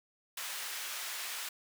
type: high-pass noise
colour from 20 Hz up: pink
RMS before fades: -40 dBFS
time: 0.37-1.49 s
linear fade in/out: 5 ms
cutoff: 1400 Hz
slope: 12 dB/octave
effects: none